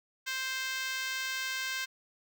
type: tone with high-pass filter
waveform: 5% pulse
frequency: 523.3 Hz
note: C5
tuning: in tune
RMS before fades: -35 dBFS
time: 0.26-1.86 s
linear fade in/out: 20 ms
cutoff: 1500 Hz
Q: 2.3
effects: none